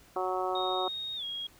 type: harmonic tone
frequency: 185 Hz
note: F#3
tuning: in tune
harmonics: 2 / 3 / 4 / 5 / 6 / 7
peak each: -34 / -37 / -33 / -39 / -37 / -39 dBFS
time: 0.16-0.88 s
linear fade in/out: 2 ms
type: tone with pitch glide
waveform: sine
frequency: 3729 to 3284 Hz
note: A#7 to G#7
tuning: 0 to -20 cents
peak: -34 dBFS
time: 0.55-1.47 s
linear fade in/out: 5 ms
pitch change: -220 cents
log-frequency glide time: 1.16-1.24 s
effects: pink hiss -59 dBFS RMS until 1.59 s